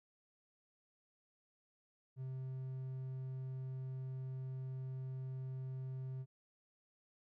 triangle tone, 130.81 Hz, C3, in tune, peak -39 dBFS, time 2.16-6.26 s, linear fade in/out 50 ms, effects none

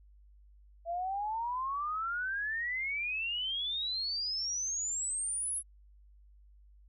sine exponential sweep, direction up, 664 to 11000 Hz, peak -32 dBFS, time 0.85-5.63 s, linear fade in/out 50 ms, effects added 50 Hz sine -56 dBFS peak until 6.88 s

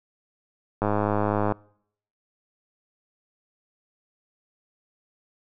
click train, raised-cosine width 1 ms, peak -10 dBFS, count 74, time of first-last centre 0.82-1.522 s, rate 104 Hz, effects noise-tail reverb RT60 0.7 s tail -26 dB re dry

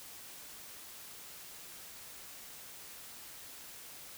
silence, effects white hiss -50 dBFS RMS until 4.17 s

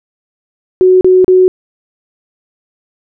sine tone bursts, 370 Hz, F#4, in tune, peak -3 dBFS, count 3, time 0.81-1.48 s, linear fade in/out 0 ms, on 200 ms, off 35 ms, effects none

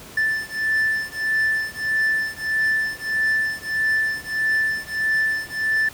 triangle beating tone pair, 1760 / 1761.6 Hz, A6 / A6, 0 / +2 cents, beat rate 1.6 Hz, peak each -21 dBFS, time 0.17-5.89 s, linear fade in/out 5 ms, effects pink hiss -41 dBFS RMS until 5.93 s + high-pass 60 Hz 12 dB/octave

